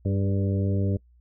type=harmonic tone with a mistuned harmonic; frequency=98 Hz; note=G2; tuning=in tune; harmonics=1 / 2 / 3 / 4 / 5 / 6; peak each=-23 / -29 / -33 / -35 / -37 / -39 dBFS; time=0.05-0.97 s; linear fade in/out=5 ms; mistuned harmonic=4; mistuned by=+29 cents; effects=noise-tail reverb RT60 0.1 s tail -24 dB re dry + added 60 Hz sine -54 dBFS peak until 1.2 s